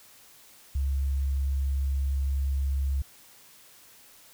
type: tone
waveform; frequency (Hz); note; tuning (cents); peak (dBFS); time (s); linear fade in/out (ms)
sine; 68.4; C#2; -23; -24; 0.75-3.02; 5
effects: white hiss -54 dBFS RMS until 4.33 s